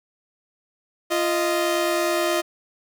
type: tone pair together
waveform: sawtooth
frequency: 345.9 / 622.3 Hz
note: F4 / D#5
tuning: -17 / 0 cents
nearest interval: minor seventh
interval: 1017 cents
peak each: -19 dBFS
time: 1.1-2.42 s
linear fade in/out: 20 ms
effects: none